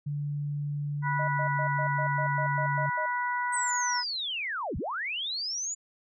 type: tone with pitch glide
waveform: sine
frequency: 145.4 to 142.9 Hz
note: D3 to D3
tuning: -17 to -47 cents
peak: -29 dBFS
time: 0.06-2.9 s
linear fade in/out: 10 ms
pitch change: -30 cents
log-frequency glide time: 1.25-1.42 s
type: harmonic tone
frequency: 490 Hz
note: B4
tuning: 14 cents flat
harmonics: 2 / 3 / 4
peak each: -29 / -33 / -35 dBFS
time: 1.02-4.04 s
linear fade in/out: 50 ms
type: tone bursts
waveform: sine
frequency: 622.3 Hz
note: D#5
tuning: in tune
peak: -33 dBFS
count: 10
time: 1.19-3.06 s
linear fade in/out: 5 ms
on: 88 ms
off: 110 ms
type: linear two-way sweep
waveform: sine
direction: down then up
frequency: 8372 to 39.85 to 7050 Hz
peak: -30 dBFS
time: 3.52-5.75 s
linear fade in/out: 20 ms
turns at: 4.77 s
effects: none